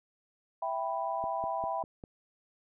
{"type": "chord", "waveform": "sine", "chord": "E minor", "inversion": "none", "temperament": "equal", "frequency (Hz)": [659.3, 784, 987.8], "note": ["E5", "G5", "B5"], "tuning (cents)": [0, 0, 0], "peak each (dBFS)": -35, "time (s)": [0.62, 1.83], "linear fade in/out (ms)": 5}
{"type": "click train", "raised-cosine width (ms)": 2, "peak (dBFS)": -30, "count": 5, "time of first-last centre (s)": [1.24, 2.038], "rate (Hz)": 5.01}
{"effects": []}